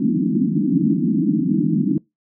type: band-pass noise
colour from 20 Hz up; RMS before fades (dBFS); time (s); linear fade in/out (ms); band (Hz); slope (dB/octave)
white; -18; 0-1.98; 2; 150 to 320; 96
effects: noise-tail reverb RT60 0.2 s tail -24 dB re dry